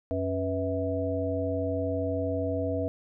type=harmonic tone with a mistuned harmonic; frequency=92.5 Hz; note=F#2; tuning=in tune; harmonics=1 / 3 / 5 / 7; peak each=-32 / -32 / -32 / -32 dBFS; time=0.11-2.88 s; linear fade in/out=0 ms; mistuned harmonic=5; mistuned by=+100 cents; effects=none